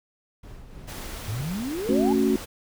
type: noise with tremolo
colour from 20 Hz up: brown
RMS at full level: -40 dBFS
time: 0.43-1.64 s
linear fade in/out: 5 ms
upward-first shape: triangle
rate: 3.3 Hz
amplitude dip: 50%
type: noise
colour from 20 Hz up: pink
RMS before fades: -38 dBFS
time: 0.87-2.46 s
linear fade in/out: 20 ms
type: exponential sweep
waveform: sine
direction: up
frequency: 97.9 to 880 Hz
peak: -27 dBFS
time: 1.28-2.13 s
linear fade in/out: 5 ms
type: chord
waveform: sine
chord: F# minor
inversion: first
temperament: just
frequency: 222 / 277.5 / 370 Hz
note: A3 / C#4 / F#4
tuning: +16 / +2 / 0 cents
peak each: -23 dBFS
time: 1.89-2.36 s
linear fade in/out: 2 ms
effects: none